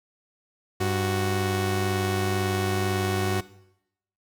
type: tone pair together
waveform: sawtooth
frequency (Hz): 98 / 370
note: G2 / F#4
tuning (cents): 0 / 0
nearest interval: octave + major seventh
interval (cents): 2300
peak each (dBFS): -22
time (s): 0.8-3.41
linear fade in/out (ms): 10
effects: noise-tail reverb RT60 0.8 s tail -18 dB re dry